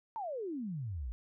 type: exponential sweep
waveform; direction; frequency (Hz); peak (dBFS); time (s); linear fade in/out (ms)
sine; down; 932.3 to 53.3; -36; 0.16-1.12; 0
effects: none